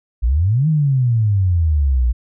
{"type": "exponential two-way sweep", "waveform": "sine", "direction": "up then down", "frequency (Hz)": [53.2, 160.9, 57.5], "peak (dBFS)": -12, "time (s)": [0.22, 2.13], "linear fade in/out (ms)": 20, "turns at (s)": 0.68, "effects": []}